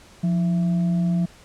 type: tone with frequency modulation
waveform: sine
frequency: 174.61 Hz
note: F3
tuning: in tune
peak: -18 dBFS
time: 0.23-1.26 s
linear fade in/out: 10 ms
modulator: 492 Hz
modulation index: 0.21
effects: pink hiss -49 dBFS RMS until 1.44 s + low-pass 9000 Hz 12 dB/octave